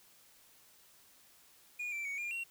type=tone with pitch steps; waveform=triangle; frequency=2442 / 2342 / 2235 / 2405 / 2739 Hz; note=D#7 / D7 / C#7 / D7 / F7; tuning=-33 / -5 / +14 / +41 / -34 cents; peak=-35 dBFS; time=1.79-2.44 s; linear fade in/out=10 ms; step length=130 ms; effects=white hiss -63 dBFS RMS until 2.5 s